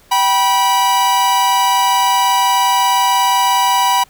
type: tone pair together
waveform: 45% pulse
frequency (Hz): 776 / 976.4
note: G5 / B5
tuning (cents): -18 / -20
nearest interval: major third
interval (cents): 398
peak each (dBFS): -17 / -12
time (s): 0.11-4.04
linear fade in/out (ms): 10
effects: pink hiss -49 dBFS RMS until 4.09 s

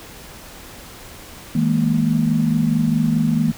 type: tone cluster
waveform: sine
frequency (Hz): 160.1 / 208.3 / 233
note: D#3 / G#3 / A#3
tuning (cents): +50 / +5 / -1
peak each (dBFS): -19 / -21 / -18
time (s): 1.55-3.52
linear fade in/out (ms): 5
effects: pink hiss -39 dBFS RMS until 3.57 s

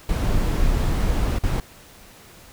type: noise with dropouts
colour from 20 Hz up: brown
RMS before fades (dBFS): -20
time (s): 0.09-1.6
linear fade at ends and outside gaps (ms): 2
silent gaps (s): 1.386-1.436
effects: pink hiss -47 dBFS RMS until 2.52 s

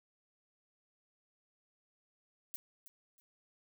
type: noise with echo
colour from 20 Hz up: violet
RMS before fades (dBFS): -42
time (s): 2.54-2.56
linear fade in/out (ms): 0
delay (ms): 320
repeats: 2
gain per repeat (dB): -12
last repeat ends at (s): 3.2
effects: none

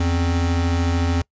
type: tone pair together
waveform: square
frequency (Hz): 84.4 / 266.8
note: E2 / C4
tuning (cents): +41 / +34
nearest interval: octave + minor sixth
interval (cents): 1993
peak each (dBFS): -19 / -26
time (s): 0-1.22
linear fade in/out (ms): 5
effects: noise-tail reverb RT60 0.1 s tail -24 dB re dry + resampled to 16000 Hz

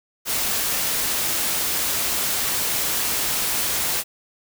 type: noise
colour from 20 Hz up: white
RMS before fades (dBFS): -23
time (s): 0.25-4.04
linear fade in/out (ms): 50
effects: none

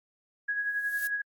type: tone with tremolo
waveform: sine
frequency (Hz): 1661.2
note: G#6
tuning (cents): 0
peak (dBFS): -26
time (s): 0.48-1.22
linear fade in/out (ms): 10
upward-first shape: sine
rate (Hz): 11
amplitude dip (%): 50
type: noise with exponential growth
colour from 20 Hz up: violet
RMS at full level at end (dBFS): -35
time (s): 0.56-1.07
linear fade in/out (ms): 0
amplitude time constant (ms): 110
effects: AAC 64 kbps

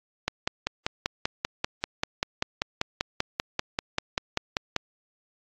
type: click train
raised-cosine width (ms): 0.2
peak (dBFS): -7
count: 24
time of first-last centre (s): 0.28-4.763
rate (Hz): 5.13
effects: low-pass 6000 Hz 12 dB/octave + AAC 32 kbps

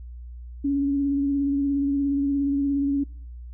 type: tone with vibrato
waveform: sine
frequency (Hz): 280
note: C#4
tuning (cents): +18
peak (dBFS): -20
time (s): 0.64-3.04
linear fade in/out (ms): 10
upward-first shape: sine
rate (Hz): 17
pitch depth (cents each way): 24
effects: noise-tail reverb RT60 0.5 s tail -23 dB re dry + added 60 Hz sine -36 dBFS peak until 3.53 s

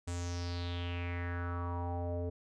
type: tone with low-pass filter sweep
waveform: square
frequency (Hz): 87.31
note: F2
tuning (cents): 0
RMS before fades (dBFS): -37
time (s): 0.07-2.3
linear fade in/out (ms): 10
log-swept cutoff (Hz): 8100 to 500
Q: 4.7
effects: none

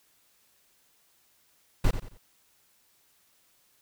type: noise with echo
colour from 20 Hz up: brown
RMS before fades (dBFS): -21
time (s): 1.84-1.91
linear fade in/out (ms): 5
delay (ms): 89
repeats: 3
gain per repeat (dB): -10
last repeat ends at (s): 2.177
effects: white hiss -66 dBFS RMS until 3.81 s

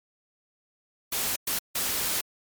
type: noise bursts at uneven times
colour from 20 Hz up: white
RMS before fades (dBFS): -28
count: 3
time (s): 1.12-1.36 / 1.47-1.59 / 1.75-2.21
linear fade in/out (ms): 5
effects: MP3 96 kbps

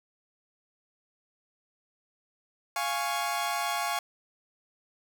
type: chord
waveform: sawtooth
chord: Db major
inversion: first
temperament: equal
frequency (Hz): 698.5 / 830.6 / 1108.7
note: F5 / Ab5 / Db6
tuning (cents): 0 / 0 / 0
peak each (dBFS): -29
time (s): 2.76-3.99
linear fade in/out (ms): 2
effects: none

